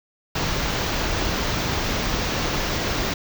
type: band-stop noise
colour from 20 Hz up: pink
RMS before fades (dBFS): -24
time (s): 0.35-3.14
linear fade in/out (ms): 5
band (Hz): 6600 to 16000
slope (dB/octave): 48
effects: none